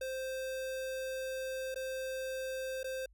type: tone with dropouts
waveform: square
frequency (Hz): 523.3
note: C5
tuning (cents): 0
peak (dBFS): -37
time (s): 0.01-3.06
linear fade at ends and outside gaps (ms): 5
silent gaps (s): 1.745-1.758 / 2.832-2.842
effects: added 50 Hz sine -60 dBFS peak until 3.13 s